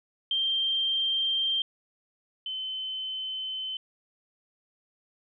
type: tone pair in turn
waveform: sine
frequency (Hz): 3162 / 3060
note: G7 / G7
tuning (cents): +14 / -42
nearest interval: minor second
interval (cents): 56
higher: first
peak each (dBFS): -24 / -31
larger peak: first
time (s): 0.31-1.62 / 2.46-3.77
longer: neither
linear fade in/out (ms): 2
effects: none